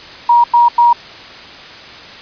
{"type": "tone bursts", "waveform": "sine", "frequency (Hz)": 951, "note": "A#5", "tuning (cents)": 34, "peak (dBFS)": -5, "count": 3, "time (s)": [0.29, 0.93], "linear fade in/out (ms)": 5, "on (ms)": 150, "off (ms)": 95, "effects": ["white hiss -33 dBFS RMS until 2.21 s", "resampled to 11025 Hz"]}